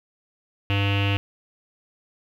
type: tone with low-pass filter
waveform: square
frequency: 100 Hz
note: G2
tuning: 35 cents sharp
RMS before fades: -22 dBFS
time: 0.7-1.17 s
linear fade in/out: 0 ms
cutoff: 2800 Hz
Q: 8.2
effects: 9-bit

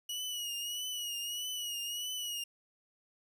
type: tone with vibrato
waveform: sawtooth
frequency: 2911 Hz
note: F#7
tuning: 29 cents flat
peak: -33 dBFS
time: 0.09-2.44 s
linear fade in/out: 5 ms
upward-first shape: triangle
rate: 1.6 Hz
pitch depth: 66 cents each way
effects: none

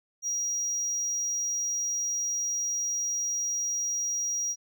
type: tone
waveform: triangle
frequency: 5730 Hz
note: F8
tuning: 44 cents sharp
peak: -26 dBFS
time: 0.22-4.56 s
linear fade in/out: 50 ms
effects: none

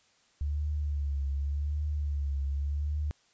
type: tone with vibrato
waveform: sine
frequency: 72 Hz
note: D2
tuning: 34 cents flat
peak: -28 dBFS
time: 0.41-3.11 s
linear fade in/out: 0 ms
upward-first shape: triangle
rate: 0.87 Hz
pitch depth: 76 cents each way
effects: white hiss -66 dBFS RMS until 3.33 s + resampled to 16000 Hz

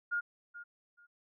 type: tone with echo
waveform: sine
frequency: 1421 Hz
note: F6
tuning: 30 cents sharp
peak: -30 dBFS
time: 0.11-0.21 s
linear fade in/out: 20 ms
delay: 430 ms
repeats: 2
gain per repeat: -14 dB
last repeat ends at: 1.07 s
effects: none

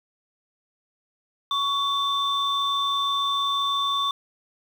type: tone pair together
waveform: sine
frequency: 1118 / 3547 Hz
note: C#6 / A7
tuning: +14 / +13 cents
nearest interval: octave + minor sixth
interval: 1999 cents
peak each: -23 / -24 dBFS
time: 1.51-4.11 s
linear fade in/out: 2 ms
effects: tanh soft clip ceiling -15 dBFS + 8-bit

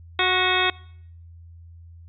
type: harmonic tone with a mistuned harmonic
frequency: 367.2 Hz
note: F#4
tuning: 13 cents flat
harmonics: 1 / 2 / 3 / 4 / 5 / 6 / 7 / 9 / 10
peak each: -27 / -27 / -27 / -27 / -27 / -27 / -27 / -27 / -27 dBFS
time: 0.19-0.7 s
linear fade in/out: 2 ms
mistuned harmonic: 5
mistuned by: +42 cents
effects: noise-tail reverb RT60 0.7 s tail -24 dB re dry + added 84 Hz sine -42 dBFS peak until 2.08 s

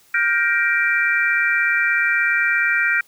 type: chord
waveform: sine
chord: G minor seventh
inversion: third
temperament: just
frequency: 1411.2 / 1568 / 1881.6 / 2352 Hz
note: F6 / G6 / Bb6 / D7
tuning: +18 / 0 / +16 / +2 cents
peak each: -21 dBFS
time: 0.14-3.01 s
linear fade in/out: 5 ms
effects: white hiss -54 dBFS RMS until 3.07 s

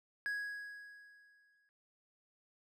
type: tone with exponential decay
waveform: triangle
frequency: 1661.2 Hz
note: G#6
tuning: in tune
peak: -32 dBFS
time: 0.26-1.69 s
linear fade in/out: 0 ms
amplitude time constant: 310 ms
effects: none

